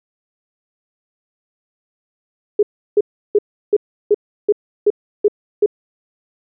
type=tone bursts; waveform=sine; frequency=415.3 Hz; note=G#4; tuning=in tune; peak=-8 dBFS; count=9; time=2.59-5.661 s; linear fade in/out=5 ms; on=39 ms; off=340 ms; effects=none